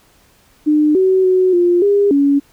sine tone with pitch steps, 301.7 / 376.8 / 370.8 / 350.9 / 404.5 / 282 Hz, D4 / F#4 / F#4 / F4 / G#4 / C#4, +47 / +32 / +4 / +8 / -46 / +30 cents, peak -9 dBFS, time 0.66-2.4 s, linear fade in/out 20 ms, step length 290 ms, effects pink hiss -52 dBFS RMS until 2.52 s

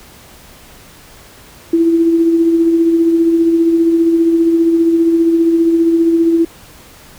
sine tone with tremolo, 332.3 Hz, E4, 14 cents sharp, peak -6 dBFS, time 1.73-6.45 s, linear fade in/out 5 ms, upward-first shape triangle, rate 15 Hz, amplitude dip 45%, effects pink hiss -40 dBFS RMS until 7.18 s

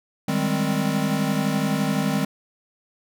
square chord, Ab major seventh, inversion second, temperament equal, 155.56 / 196 / 207.7 / 261.6 Hz, Eb3 / G3 / Ab3 / C4, 0 / 0 / 0 / 0 cents, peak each -27 dBFS, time 0.28-2.25 s, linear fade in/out 5 ms, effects none

